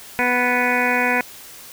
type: harmonic tone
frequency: 246.9 Hz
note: B3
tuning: in tune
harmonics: 1 / 2 / 3 / 4 / 6 / 7 / 8 / 9 / 10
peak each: -25 / -25 / -25 / -25 / -25 / -25 / -25 / -25 / -25 dBFS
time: 0.19-1.21 s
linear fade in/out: 0 ms
effects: white hiss -40 dBFS RMS until 1.72 s